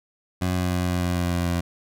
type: tone with pitch steps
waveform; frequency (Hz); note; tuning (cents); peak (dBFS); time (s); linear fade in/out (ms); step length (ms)
20% pulse; 91 / 90.37 / 89.75 / 89.13 / 88.51 / 87.9 / 87.29 / 86.69; F#2 / F#2 / F2 / F2 / F2 / F2 / F2 / F2; -28 / -40 / +48 / +36 / +24 / +12 / 0 / -12; -17; 0.41-1.61; 10; 150
effects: none